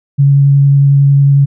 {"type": "tone with vibrato", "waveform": "sine", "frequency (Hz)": 140, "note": "C#3", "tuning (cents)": 18, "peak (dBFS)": -4, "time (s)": [0.18, 1.46], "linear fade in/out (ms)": 20, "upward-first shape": "sine", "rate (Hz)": 11, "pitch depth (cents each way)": 9, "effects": []}